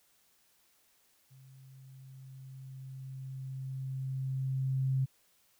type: tone with level ramp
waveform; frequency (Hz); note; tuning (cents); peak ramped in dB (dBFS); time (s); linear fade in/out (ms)
sine; 132.6; C3; +23; -54 to -26; 1.3-5.06; 20
effects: white hiss -69 dBFS RMS until 5.59 s